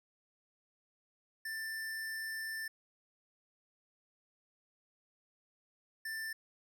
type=tone bursts at uneven times; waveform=square; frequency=1776 Hz; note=A6; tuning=16 cents sharp; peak=-39 dBFS; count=2; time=1.45-2.68 / 6.05-6.33 s; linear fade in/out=5 ms; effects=none